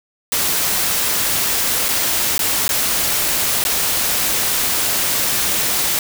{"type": "noise with dropouts", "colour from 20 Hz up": "white", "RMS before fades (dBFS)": -18, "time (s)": [0.32, 5.99], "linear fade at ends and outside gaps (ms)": 1, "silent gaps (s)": [[1.884, 1.888], [2.38, 2.392], [2.68, 2.691], [3.64, 3.65]], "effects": []}